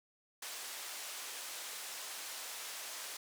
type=band-pass noise; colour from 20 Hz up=white; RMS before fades=-45 dBFS; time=0.42-3.17 s; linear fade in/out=5 ms; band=530 to 9700 Hz; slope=12 dB/octave; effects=none